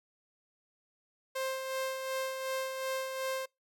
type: tone with tremolo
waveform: sawtooth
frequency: 527 Hz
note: C5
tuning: 12 cents sharp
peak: -28 dBFS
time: 1.35-3.46 s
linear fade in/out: 10 ms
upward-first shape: sine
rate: 2.7 Hz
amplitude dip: 45%
effects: noise-tail reverb RT60 0.2 s tail -26 dB re dry